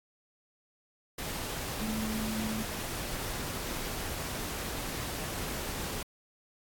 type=tone in noise; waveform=sine; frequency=218.3 Hz; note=A3; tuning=13 cents flat; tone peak=-32 dBFS; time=1.81-2.63 s; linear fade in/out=5 ms; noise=pink; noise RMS=-37 dBFS; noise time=1.18-6.03 s; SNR=+2 dB; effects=AAC 64 kbps